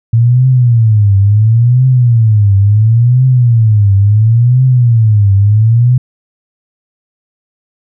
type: tone with vibrato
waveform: sine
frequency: 113 Hz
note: A2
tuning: 47 cents sharp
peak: -4 dBFS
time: 0.13-5.98 s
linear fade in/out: 5 ms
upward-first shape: triangle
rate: 0.72 Hz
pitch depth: 260 cents each way
effects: none